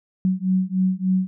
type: beating tone pair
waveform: sine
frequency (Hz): 185 / 188.4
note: F#3 / F#3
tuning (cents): 0 / +32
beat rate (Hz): 3.4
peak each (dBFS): -21 / -21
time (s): 0.25-1.27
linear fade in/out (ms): 0
effects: none